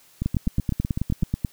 two click trains, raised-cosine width 5 ms, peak -10 / -12 dBFS, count 12 / 9, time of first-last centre 0.26-1.448 / 0.22-1.226 s, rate 9.26 / 7.95 Hz, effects white hiss -55 dBFS RMS until 1.52 s

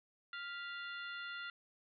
harmonic tone with a mistuned harmonic, 698.5 Hz, F5, in tune, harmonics 2 / 3 / 4 / 5 / 6, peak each -44 / -51 / -51 / -53 / -57 dBFS, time 0.33-1.5 s, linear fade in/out 2 ms, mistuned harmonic 3, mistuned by -110 cents, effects none

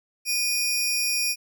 sawtooth tone pair together, 2450 / 5577 Hz, D#7 / F8, -27 / -3 cents, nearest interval octave + major second, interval 1424 cents, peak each -23 / -22 dBFS, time 0.25-1.36 s, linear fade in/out 50 ms, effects none

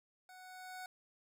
25% pulse tone with level ramp, 740 Hz, F#5, in tune, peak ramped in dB -51 to -40 dBFS, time 0.29-0.86 s, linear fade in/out 2 ms, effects none

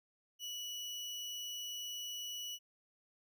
30% pulse tone, 2942 Hz, F#7, 11 cents flat, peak -38 dBFS, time 0.39-2.59 s, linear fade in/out 50 ms, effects none

